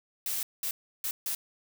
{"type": "noise bursts at uneven times", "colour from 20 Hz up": "blue", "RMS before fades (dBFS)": -32, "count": 4, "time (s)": [[0.26, 0.43], [0.63, 0.71], [1.04, 1.11], [1.26, 1.35]], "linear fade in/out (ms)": 2, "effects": []}